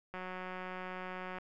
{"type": "click train", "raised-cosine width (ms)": 0.5, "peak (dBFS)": -28, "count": 230, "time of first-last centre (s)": [0.14, 1.385], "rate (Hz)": 184, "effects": []}